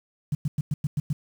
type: tone bursts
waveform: sine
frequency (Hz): 146.83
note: D3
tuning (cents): 0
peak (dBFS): -21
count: 7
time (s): 0.32-1.13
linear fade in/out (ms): 5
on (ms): 30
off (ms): 100
effects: 8-bit